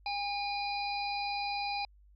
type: harmonic tone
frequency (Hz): 812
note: G#5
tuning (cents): -39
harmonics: 1 / 3 / 5 / 6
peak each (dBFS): -34 / -39 / -41 / -42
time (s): 0.06-1.85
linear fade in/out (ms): 2
effects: added 50 Hz sine -57 dBFS peak until 2.15 s